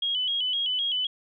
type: tone with vibrato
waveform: sine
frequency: 3136 Hz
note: G7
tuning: in tune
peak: -24 dBFS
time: 0.02-1.07 s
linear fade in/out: 5 ms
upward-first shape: square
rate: 3.9 Hz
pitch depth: 75 cents each way
effects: none